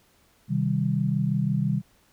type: chord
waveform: sine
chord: C minor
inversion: none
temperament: just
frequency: 130.81 / 156.98 / 196.22 Hz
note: C3 / Eb3 / G3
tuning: 0 / +16 / +2 cents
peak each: -26 dBFS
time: 0.48-1.82 s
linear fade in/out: 50 ms
effects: pink hiss -62 dBFS RMS until 2.12 s